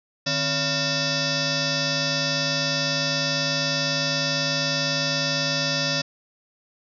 sine tone with frequency modulation, 2637 Hz, E7, in tune, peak -21 dBFS, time 0.26-6.02 s, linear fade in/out 10 ms, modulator 414 Hz, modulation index 7.2, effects none

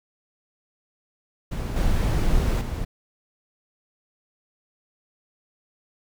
brown noise with level steps, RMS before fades -27 / -21 / -28 dBFS, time 1.51-2.85 s, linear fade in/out 10 ms, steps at 1.76 / 2.61 s, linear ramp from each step 2 ms, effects none

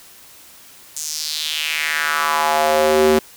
square tone with high-pass filter sweep, 77 Hz, D#2, 17 cents flat, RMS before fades -18 dBFS, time 0.96-3.19 s, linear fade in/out 5 ms, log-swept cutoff 7100 to 310 Hz, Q 3.1, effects white hiss -44 dBFS RMS until 3.36 s

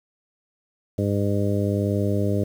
harmonic tone, 101.2 Hz, G#2, 44 cents flat, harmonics 1 / 2 / 3 / 4 / 5 / 6, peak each -23 / -26 / -28 / -29 / -30 / -31 dBFS, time 0.98-2.44 s, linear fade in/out 5 ms, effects 8-bit

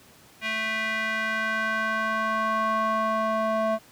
square tone with band-pass filter sweep, 220 Hz, A3, in tune, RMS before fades -26 dBFS, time 0.41-3.79 s, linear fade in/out 50 ms, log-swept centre 2300 to 790 Hz, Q 2.9, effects pink hiss -53 dBFS RMS until 3.91 s + high-pass 100 Hz 12 dB/octave

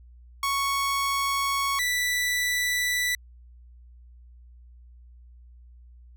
sawtooth tone pair in turn, 1108.7 / 1973.3 Hz, C#6 / B6, 0 / -2 cents, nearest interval minor seventh, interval 998 cents, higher second, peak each -20 dBFS, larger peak neither, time 0.43-1.79 / 1.79-3.15 s, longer neither, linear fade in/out 2 ms, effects added 60 Hz sine -47 dBFS peak until 6.16 s

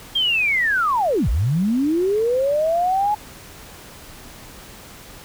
sine linear two-way sweep, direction down then up, 3243 to 46.57 to 850 Hz, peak -16 dBFS, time 0.15-3.15 s, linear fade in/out 10 ms, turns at 1.29 s, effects pink hiss -41 dBFS RMS until 5.24 s

